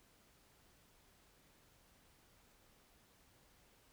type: silence
effects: pink hiss -69 dBFS RMS until 3.92 s